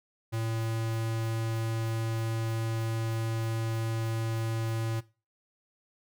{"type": "tone", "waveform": "square", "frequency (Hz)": 112.9, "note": "A2", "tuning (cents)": 45, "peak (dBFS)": -30, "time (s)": [0.32, 5.01], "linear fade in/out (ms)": 20, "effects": ["noise-tail reverb RT60 0.3 s tail -18 dB re dry"]}